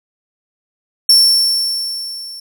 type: tone with level ramp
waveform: 40% pulse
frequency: 5430 Hz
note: F8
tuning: 50 cents flat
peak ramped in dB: -4 to -28 dBFS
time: 1.09-2.4 s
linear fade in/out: 5 ms
effects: none